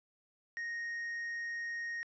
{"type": "tone", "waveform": "triangle", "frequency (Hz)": 1864.7, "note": "A#6", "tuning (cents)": 0, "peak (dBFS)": -35, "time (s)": [0.57, 2.03], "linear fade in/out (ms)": 0, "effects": ["resampled to 16000 Hz"]}